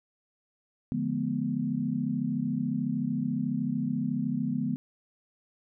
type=chord; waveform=sine; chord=D diminished seventh; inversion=none; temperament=equal with one note detuned; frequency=146.83 / 174.61 / 213.1 / 246.9 Hz; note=D3 / F3 / Ab3 / Cb4; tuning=0 / 0 / +45 / 0 cents; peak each=-34 / -35 / -32 / -30 dBFS; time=0.92-4.76 s; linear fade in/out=0 ms; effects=none